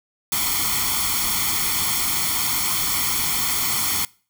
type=noise with comb filter; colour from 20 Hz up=white; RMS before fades=-22 dBFS; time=0.32-4.05 s; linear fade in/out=2 ms; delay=0.91 ms; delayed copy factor=+0.8; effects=noise-tail reverb RT60 0.4 s tail -23 dB re dry